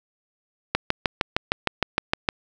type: click train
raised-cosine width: 0.3 ms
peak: -3 dBFS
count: 11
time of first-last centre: 0.75-2.288 s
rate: 6.5 Hz
effects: none

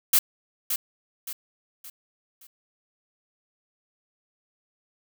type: noise with echo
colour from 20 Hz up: blue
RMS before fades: -18 dBFS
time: 0.13-0.19 s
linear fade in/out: 5 ms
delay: 570 ms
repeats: 4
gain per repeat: -8 dB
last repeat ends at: 2.47 s
effects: none

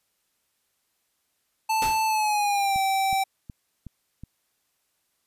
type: tone with pitch glide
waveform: square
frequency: 880 to 775 Hz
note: A5 to G5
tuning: 0 to -20 cents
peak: -22 dBFS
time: 1.69-3.24 s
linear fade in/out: 10 ms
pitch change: -220 cents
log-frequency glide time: 2.06-2.79 s
type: noise with exponential decay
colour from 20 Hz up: pink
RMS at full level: -28 dBFS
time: 1.82-2.11 s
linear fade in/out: 2 ms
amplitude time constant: 63 ms
type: click train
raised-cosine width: 5 ms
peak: -26 dBFS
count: 5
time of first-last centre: 2.76-4.236 s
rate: 2.71 Hz
effects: white hiss -73 dBFS RMS until 5.26 s + resampled to 32000 Hz

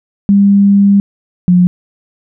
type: tone pair in turn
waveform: sine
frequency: 200 / 178.85 Hz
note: G3 / F3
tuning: +35 / +41 cents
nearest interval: major second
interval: 194 cents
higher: first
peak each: -4 dBFS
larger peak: neither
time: 0.29-1 / 1.48-1.67 s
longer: first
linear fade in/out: 0 ms
effects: none

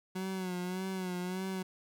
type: tone with vibrato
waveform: 30% pulse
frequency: 184.5 Hz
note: F#3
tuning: 5 cents flat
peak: -32 dBFS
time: 0.15-1.63 s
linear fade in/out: 10 ms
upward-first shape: sine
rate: 1.7 Hz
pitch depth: 55 cents each way
effects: none

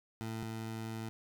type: tone pair in turn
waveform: 20% pulse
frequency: 111.8 / 111.8 Hz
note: A2 / A2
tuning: +28 / +28 cents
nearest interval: unison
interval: 0 cents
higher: neither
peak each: -33 / -34 dBFS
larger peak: first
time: 0.21-0.43 / 0.43-1.09 s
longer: second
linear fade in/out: 0 ms
effects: none

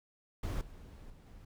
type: noise with level steps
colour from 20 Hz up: brown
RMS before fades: -35 / -51 / -55 / -53 dBFS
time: 0.43-1.45 s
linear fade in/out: 5 ms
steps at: 0.61 / 1.1 / 1.26 s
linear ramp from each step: 2 ms
effects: none

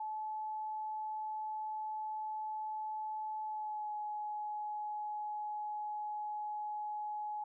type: tone with pitch glide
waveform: sine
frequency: 862 to 843.3 Hz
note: A5 to G#5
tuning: -36 to +26 cents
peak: -37 dBFS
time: 0-7.44 s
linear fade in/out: 5 ms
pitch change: -38 cents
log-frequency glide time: 3.43-3.93 s
effects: none

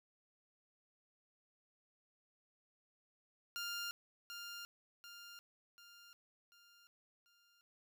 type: tone with echo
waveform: 15% pulse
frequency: 1400 Hz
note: F6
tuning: 4 cents sharp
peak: -34 dBFS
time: 3.56-3.91 s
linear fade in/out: 0 ms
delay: 740 ms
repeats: 5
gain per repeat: -6 dB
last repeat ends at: 7.61 s
effects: none

